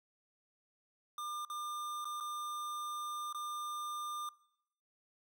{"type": "tone with dropouts", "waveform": "square", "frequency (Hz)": 1200, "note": "D6", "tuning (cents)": 37, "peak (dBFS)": -40, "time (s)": [1.18, 4.29], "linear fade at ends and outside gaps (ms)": 2, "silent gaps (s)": [[1.45, 1.499], [2.045, 2.053], [2.202, 2.207], [3.327, 3.346]], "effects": ["noise-tail reverb RT60 0.7 s tail -20 dB re dry"]}